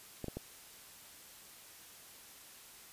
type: clicks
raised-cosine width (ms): 2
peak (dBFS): -26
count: 3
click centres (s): 0.243 / 0.283 / 0.37
effects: white hiss -55 dBFS RMS until 2.92 s + resampled to 32000 Hz